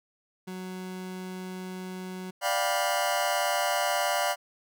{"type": "tone", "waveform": "30% pulse", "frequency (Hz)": 185, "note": "F#3", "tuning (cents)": 0, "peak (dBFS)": -33, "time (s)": [0.47, 2.31], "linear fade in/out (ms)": 10}
{"type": "chord", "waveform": "sawtooth", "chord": "G dominant seventh", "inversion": "second", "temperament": "just", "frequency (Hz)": [588, 705.6, 784, 980], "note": ["D5", "F5", "G5", "B5"], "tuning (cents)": [2, 18, 0, -14], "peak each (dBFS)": [-26, -25, -28, -29], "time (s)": [2.41, 4.36], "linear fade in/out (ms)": 50}
{"effects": []}